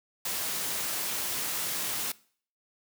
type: noise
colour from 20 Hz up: white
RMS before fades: -32 dBFS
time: 0.25-2.12 s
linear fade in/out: 5 ms
effects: noise-tail reverb RT60 0.5 s tail -21 dB re dry + high-pass 100 Hz 12 dB/octave